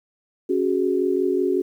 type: chord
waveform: sine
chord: C# suspended fourth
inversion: none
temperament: equal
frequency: 277.2 / 370 / 415.3 Hz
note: C#4 / F#4 / G#4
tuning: 0 / 0 / 0 cents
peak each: -25 / -20 / -25 dBFS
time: 0.49-1.62 s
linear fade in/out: 10 ms
effects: 9-bit